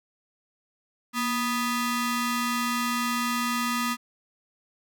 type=ring-modulated tone; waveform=sawtooth; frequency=740 Hz; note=F#5; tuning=in tune; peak=-18 dBFS; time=1.13-3.97 s; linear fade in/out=50 ms; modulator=502 Hz; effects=none